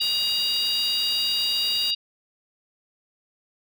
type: harmonic tone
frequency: 948 Hz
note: A#5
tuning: 29 cents sharp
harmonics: 3 / 4 / 5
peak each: -27 / -26 / -25 dBFS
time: 0-1.95 s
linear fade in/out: 10 ms
type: noise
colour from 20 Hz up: white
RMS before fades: -37 dBFS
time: 0.01-1.91 s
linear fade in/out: 5 ms
effects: none